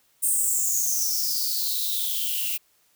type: noise with high-pass filter sweep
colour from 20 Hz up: violet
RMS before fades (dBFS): -25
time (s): 0.22-2.58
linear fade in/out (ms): 20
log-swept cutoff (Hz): 8900 to 2600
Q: 9.3
effects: white hiss -64 dBFS RMS until 2.95 s